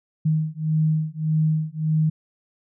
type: beating tone pair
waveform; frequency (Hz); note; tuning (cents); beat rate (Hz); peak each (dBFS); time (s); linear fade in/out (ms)
sine; 155.56 / 157.26; D#3 / D#3; 0 / +19; 1.7; -22; 0.25-2.1; 10
effects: none